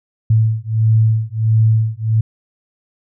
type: beating tone pair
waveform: sine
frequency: 110 / 111.5 Hz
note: A2 / A2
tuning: 0 / +23 cents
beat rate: 1.5 Hz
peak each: -14 dBFS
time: 0.3-2.21 s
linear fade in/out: 5 ms
effects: none